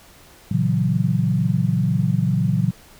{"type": "chord", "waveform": "sine", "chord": "F# dominant seventh", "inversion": "first", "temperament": "equal", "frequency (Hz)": [116.54, 138.59, 164.81, 185], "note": ["A#2", "C#3", "E3", "F#3"], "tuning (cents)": [0, 0, 0, 0], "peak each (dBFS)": -22, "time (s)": [0.51, 2.71], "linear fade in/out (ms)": 5, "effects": ["pink hiss -48 dBFS RMS until 2.99 s"]}